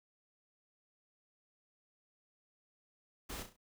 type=noise with echo; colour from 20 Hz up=pink; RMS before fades=-44 dBFS; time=3.29-3.43 s; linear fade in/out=10 ms; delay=34 ms; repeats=4; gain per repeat=-7 dB; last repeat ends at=3.566 s; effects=none